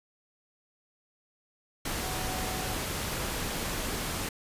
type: tone in noise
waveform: sine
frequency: 746 Hz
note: F#5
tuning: 14 cents sharp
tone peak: -39 dBFS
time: 2.03-2.75 s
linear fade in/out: 5 ms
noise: pink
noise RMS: -33 dBFS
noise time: 1.85-4.29 s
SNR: -9 dB
effects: resampled to 32000 Hz